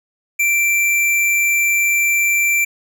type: tone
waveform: square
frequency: 2349 Hz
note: D7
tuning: in tune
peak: -14 dBFS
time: 0.39-2.65 s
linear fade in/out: 10 ms
effects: none